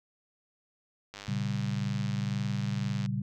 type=click train; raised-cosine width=0.2 ms; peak=-25 dBFS; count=195; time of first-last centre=1.14-3.061 s; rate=101 Hz
type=chord; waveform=sine; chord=G diminished; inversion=first; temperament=equal; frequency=116.54 / 138.59 / 196 Hz; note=Bb2 / Db3 / G3; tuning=0 / 0 / 0 cents; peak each=-33 dBFS; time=1.28-3.22 s; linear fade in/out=5 ms
effects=none